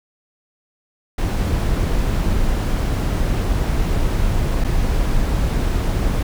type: noise with dropouts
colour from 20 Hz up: brown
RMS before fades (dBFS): -18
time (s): 1.18-6.23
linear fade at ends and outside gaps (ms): 5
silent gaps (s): 4.641-4.645
effects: none